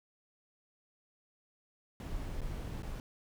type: noise with dropouts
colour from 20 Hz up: brown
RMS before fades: -39 dBFS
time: 2-3 s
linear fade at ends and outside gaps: 1 ms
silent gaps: 2.407-2.416 / 2.823-2.831 s
effects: none